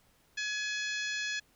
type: harmonic tone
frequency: 844 Hz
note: G#5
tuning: 28 cents sharp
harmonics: 2 / 3 / 4 / 5 / 6 / 7 / 8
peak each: -35 / -39 / -41 / -43 / -45 / -46 / -47 dBFS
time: 0.37-1.4 s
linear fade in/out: 10 ms
effects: pink hiss -67 dBFS RMS until 1.55 s